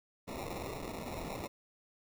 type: noise with sample-and-hold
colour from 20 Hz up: white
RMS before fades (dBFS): -41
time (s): 0.27-1.48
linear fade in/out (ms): 20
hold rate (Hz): 1575
effects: none